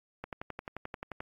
click train, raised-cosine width 0.5 ms, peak -23 dBFS, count 12, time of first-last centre 0.24-1.205 s, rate 11.4 Hz, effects AAC 32 kbps

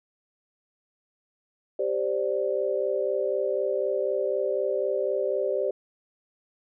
sine chord, G suspended fourth, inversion none, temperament equal, 392 / 523.3 / 587.3 Hz, G4 / C5 / D5, 0 / 0 / 0 cents, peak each -28 dBFS, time 1.79-5.71 s, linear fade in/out 5 ms, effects none

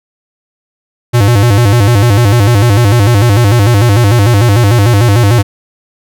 square tone with vibrato, 110 Hz, A2, in tune, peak -5 dBFS, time 1.13-5.43 s, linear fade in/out 20 ms, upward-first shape square, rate 6.7 Hz, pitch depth 160 cents each way, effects none

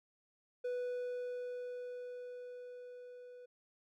triangle tone with level ramp, 493.9 Hz, B4, in tune, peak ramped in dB -33 to -49 dBFS, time 0.64-3.46 s, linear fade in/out 10 ms, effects none

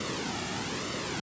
pink noise with flanger, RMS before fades -33 dBFS, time 0-1.2 s, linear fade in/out 5 ms, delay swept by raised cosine 1.2 to 1.98 ms, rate 1.1 Hz, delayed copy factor -0.6, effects high-pass 100 Hz 12 dB/octave + resampled to 16000 Hz

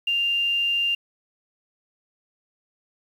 sine tone with quantisation, 2793 Hz, F7, 1 cent flat, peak -20 dBFS, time 0.07-0.95 s, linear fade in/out 5 ms, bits 8, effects none

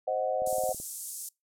sine chord, C diminished, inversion none, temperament equal, 523.3 / 622.3 / 740 Hz, C5 / Eb5 / Gb5, 0 / 0 / 0 cents, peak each -31 dBFS, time 0.07-0.73 s, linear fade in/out 10 ms
click train, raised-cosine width 2 ms, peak -33 dBFS, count 8, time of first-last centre 0.42-0.8 s, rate 18.4 Hz
pink high-pass noise, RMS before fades -36 dBFS, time 0.46-1.29 s, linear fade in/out 5 ms, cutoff 7500 Hz, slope 24 dB/octave
effects noise-tail reverb RT60 0.2 s tail -24 dB re dry + low-pass 12000 Hz 12 dB/octave

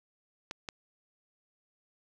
clicks, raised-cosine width 0.2 ms, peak -20 dBFS, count 2, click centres 0.511 / 0.688 s, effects none

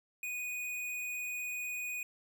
square tone, 2477 Hz, D#7, 8 cents flat, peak -37 dBFS, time 0.23-2.03 s, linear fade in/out 2 ms, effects none

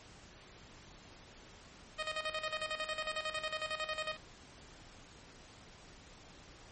10% pulse tone with tremolo, 622.3 Hz, D#5, in tune, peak -26 dBFS, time 1.98-4.17 s, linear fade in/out 20 ms, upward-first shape square, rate 11 Hz, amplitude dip 70%, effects pink hiss -56 dBFS RMS until 6.71 s + MP3 32 kbps

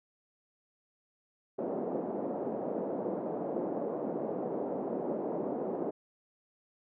white band-pass noise, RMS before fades -35 dBFS, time 1.58-5.91 s, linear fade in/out 10 ms, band 200 to 610 Hz, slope 24 dB/octave, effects none

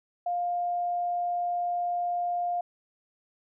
sine tone, 704 Hz, F5, 14 cents sharp, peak -26 dBFS, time 0.26-2.61 s, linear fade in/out 5 ms, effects none

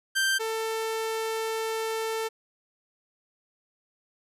sawtooth tone pair in turn, 1568 / 445.4 Hz, G6 / A4, 0 / +21 cents, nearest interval octave + minor seventh, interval 2179 cents, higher first, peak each -19 / -24 dBFS, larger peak first, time 0.15-0.39 / 0.39-2.29 s, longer second, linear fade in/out 20 ms, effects resampled to 32000 Hz

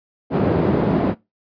white band-pass noise, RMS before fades -18 dBFS, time 0.3-1.15 s, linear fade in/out 50 ms, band 120 to 360 Hz, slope 12 dB/octave, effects noise-tail reverb RT60 0.2 s tail -19 dB re dry + resampled to 11025 Hz

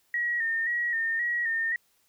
sine tone with vibrato, 1864.7 Hz, A#6, in tune, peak -25 dBFS, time 0.14-1.76 s, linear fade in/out 2 ms, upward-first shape square, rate 1.9 Hz, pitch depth 41 cents each way, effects white hiss -68 dBFS RMS until 2.08 s

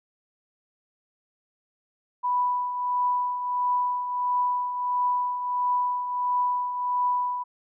sine tone with tremolo, 987.8 Hz, B5, in tune, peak -20 dBFS, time 2.23-7.44 s, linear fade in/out 20 ms, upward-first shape triangle, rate 1.5 Hz, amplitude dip 60%, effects none

